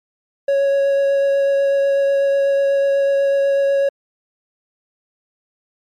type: tone with vibrato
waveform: triangle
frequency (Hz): 554.4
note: C#5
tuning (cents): 0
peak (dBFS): -11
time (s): 0.48-3.89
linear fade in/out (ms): 5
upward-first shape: triangle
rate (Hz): 8.1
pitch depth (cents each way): 10
effects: MP3 64 kbps